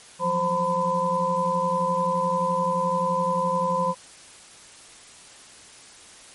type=tone cluster; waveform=sine; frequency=171.2 / 182.8 / 523 / 920 / 1008 Hz; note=F3 / F#3 / C5 / A#5 / B5; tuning=-34 / -21 / -1 / -23 / +35 cents; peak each=-32 / -32 / -26 / -32 / -23 dBFS; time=0.19-3.95 s; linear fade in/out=50 ms; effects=white hiss -47 dBFS RMS until 6.34 s + MP3 48 kbps